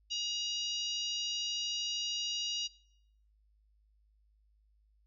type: harmonic tone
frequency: 953 Hz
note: A#5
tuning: 38 cents sharp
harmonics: 3 / 4 / 5 / 6 / 7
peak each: -36 / -41 / -41 / -43 / -51 dBFS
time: 0.1-2.68 s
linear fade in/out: 20 ms
effects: noise-tail reverb RT60 0.7 s tail -20 dB re dry + added 52 Hz sine -66 dBFS peak until 5.06 s